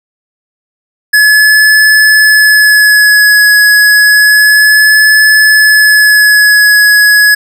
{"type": "tone with vibrato", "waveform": "square", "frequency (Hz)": 1702, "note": "G#6", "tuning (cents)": 42, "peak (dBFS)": -3, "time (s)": [1.13, 7.35], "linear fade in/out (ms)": 10, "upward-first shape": "sine", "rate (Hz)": 0.3, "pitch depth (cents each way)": 20, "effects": []}